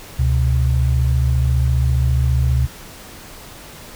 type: tone pair together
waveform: sine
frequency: 70.7 / 125.46 Hz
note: C#2 / B2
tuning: +35 / +28 cents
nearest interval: minor seventh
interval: 993 cents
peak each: -15 / -17 dBFS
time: 0.18-2.67 s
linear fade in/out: 20 ms
effects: pink hiss -38 dBFS RMS until 3.95 s